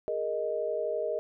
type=chord; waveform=sine; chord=Ab suspended second; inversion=none; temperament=just; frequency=415.3 / 467.2 / 623 Hz; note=Ab4 / Bb4 / Eb5; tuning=0 / +4 / +2 cents; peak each=-35 / -33 / -31 dBFS; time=0.08-1.19 s; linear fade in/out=0 ms; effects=none